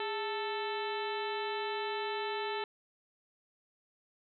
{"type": "harmonic tone with a mistuned harmonic", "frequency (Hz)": 440, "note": "A4", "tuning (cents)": 0, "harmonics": [1, 2, 3, 4, 5, 6, 7, 8, 9], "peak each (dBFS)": [-37, -38, -44, -44, -47, -46, -47, -50, -47], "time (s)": [0, 2.64], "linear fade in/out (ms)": 2, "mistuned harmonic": 1, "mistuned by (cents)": -110, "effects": []}